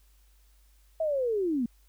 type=linear sweep; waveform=sine; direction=down; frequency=656 to 222 Hz; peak=-25 dBFS; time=1-1.66 s; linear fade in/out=5 ms; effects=added 50 Hz sine -58 dBFS peak until 1.88 s + white hiss -68 dBFS RMS until 1.88 s